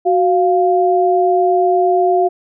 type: tone pair together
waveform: sine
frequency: 370 / 698.5 Hz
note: F#4 / F5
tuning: 0 / 0 cents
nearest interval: major seventh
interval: 1100 cents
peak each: -13 dBFS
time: 0.05-2.29 s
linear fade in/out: 20 ms
effects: none